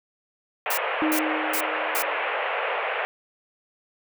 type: band-pass noise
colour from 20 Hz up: pink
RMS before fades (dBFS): -27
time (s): 0.66-3.05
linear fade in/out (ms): 0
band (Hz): 470 to 2800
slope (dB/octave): 48
type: noise bursts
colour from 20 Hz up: blue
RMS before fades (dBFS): -27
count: 4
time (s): 0.7-2.024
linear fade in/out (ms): 5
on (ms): 76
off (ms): 340
type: tone with exponential decay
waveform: sine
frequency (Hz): 311.1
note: D#4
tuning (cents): 0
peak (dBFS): -20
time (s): 1.02-2.5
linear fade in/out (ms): 1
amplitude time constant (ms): 320
effects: none